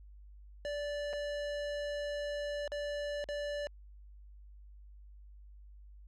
square tone with dropouts, 583 Hz, D5, 13 cents flat, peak -36 dBFS, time 0.65-3.67 s, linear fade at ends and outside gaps 0 ms, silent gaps 1.13-1.134 / 2.677-2.719 / 3.241-3.288 s, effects added 50 Hz sine -51 dBFS peak until 6.07 s + low-pass 5000 Hz 12 dB/octave

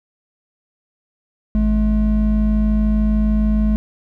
triangle tone pair together, 53.3 / 213.4 Hz, G#1 / G#3, +46 / +47 cents, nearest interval 2 octaves, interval 2401 cents, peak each -14 dBFS, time 1.55-3.76 s, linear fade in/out 0 ms, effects none

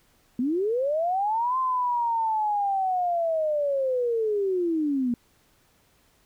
sine linear two-way sweep, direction up then down, 233.1 to 1047 to 233.1 Hz, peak -22 dBFS, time 0.39-5.14 s, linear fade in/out 2 ms, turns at 1.58 s, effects pink hiss -63 dBFS RMS until 6.25 s

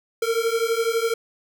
square beating tone pair, 451.8 / 463.8 Hz, A4 / A#4, +46 / -9 cents, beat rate 12 Hz, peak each -24 dBFS, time 0.22-1.14 s, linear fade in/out 5 ms, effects none

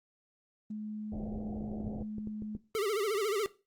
sine tone, 213.1 Hz, G#3, 45 cents sharp, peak -36 dBFS, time 0.7-2.57 s, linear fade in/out 5 ms
pink low-pass noise, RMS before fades -42 dBFS, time 1.12-2.03 s, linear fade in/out 2 ms, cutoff 780 Hz, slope 96 dB/octave
clicks, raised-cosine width 3 ms, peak -30 dBFS, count 8, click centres 1.405 / 1.804 / 1.879 / 2.009 / 2.183 / 2.273 / 2.422 / 2.551 s
square tone with vibrato, 418.4 Hz, G#4, 13 cents sharp, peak -30 dBFS, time 2.75-3.46 s, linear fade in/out 0 ms, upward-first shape sine, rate 14 Hz, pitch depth 140 cents each way
effects noise-tail reverb RT60 0.3 s tail -18 dB re dry + Opus 32 kbps

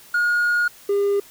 triangle tone pair in turn, 1435 / 402.7 Hz, F6 / G4, +47 / +47 cents, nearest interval octave + minor seventh, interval 2200 cents, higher first, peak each -14 dBFS, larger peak neither, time 0.14-0.68 / 0.89-1.2 s, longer first, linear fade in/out 5 ms, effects tanh soft clip ceiling -11 dBFS + white hiss -47 dBFS RMS until 1.3 s

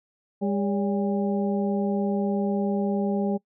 harmonic tone with a mistuned harmonic, 201.5 Hz, G3, 48 cents sharp, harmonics 1 / 2 / 3 / 4, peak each -24 / -29 / -32 / -35 dBFS, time 0.41-3.38 s, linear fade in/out 20 ms, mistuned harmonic 3, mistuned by -89 cents, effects noise-tail reverb RT60 0.1 s tail -24 dB re dry

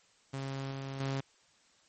sawtooth tone with level steps, 135.7 Hz, C#3, 36 cents flat, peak -32 / -34 / -28 dBFS, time 0.33-1.21 s, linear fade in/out 10 ms, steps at 0.71 / 1 s, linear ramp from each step 5 ms, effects white hiss -66 dBFS RMS until 1.88 s + MP3 32 kbps

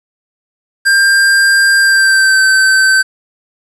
square tone with pitch glide, 1593 to 1544.1 Hz, G6 to G6, +27 to -27 cents, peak -7 dBFS, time 0.85-3.03 s, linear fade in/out 20 ms, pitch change -54 cents, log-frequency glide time 1.79-2.41 s, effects resampled to 24000 Hz + 7-bit

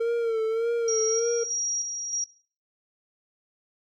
triangle tone with vibrato, 455.5 Hz, A#4, 40 cents flat, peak -20 dBFS, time 0-1.44 s, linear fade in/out 10 ms, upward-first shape sine, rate 1.7 Hz, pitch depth 55 cents each way
sine tone with tremolo, 5690 Hz, F8, 31 cents sharp, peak -26 dBFS, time 0.88-2.24 s, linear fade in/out 2 ms, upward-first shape square, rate 1.6 Hz, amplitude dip 45%
effects noise-tail reverb RT60 0.4 s tail -17 dB re dry

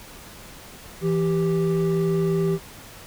triangle tone pair together, 165.15 / 392 Hz, E3 / G4, +4 / 0 cents, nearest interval octave + minor third, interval 1496 cents, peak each -20 / -20 dBFS, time 1.01-2.59 s, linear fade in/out 50 ms, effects pink hiss -43 dBFS RMS until 3.06 s

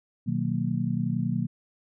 sine chord, B major seventh, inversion none, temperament just, 123.47 / 154.34 / 185.21 / 231.5 Hz, B2 / D#3 / F#3 / A#3, 0 / -14 / +2 / -12 cents, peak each -30 dBFS, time 0.26-1.47 s, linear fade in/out 20 ms, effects none

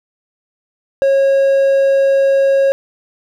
triangle tone, 546 Hz, C#5, 26 cents flat, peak -7 dBFS, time 1.02-2.72 s, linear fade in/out 0 ms, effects none

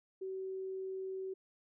sine tone, 380 Hz, F#4, 46 cents sharp, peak -38 dBFS, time 0.21-1.34 s, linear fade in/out 10 ms, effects none

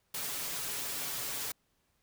white noise with comb filter, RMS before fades -37 dBFS, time 0.14-1.52 s, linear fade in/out 5 ms, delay 7 ms, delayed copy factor +0.7, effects pink hiss -75 dBFS RMS until 2.02 s

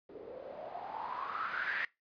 blue noise with low-pass filter sweep, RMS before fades -40 dBFS, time 0.09-1.85 s, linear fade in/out 2 ms, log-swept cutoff 400 to 1900 Hz, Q 7.9, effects noise-tail reverb RT60 0.2 s tail -21 dB re dry + resampled to 11025 Hz

